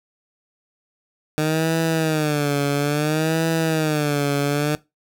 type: tone with vibrato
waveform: 15% pulse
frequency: 152.4 Hz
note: D#3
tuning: 36 cents flat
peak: -12 dBFS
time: 1.38-4.75 s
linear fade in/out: 0 ms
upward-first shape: sine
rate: 0.59 Hz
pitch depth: 120 cents each way
effects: noise-tail reverb RT60 0.2 s tail -19 dB re dry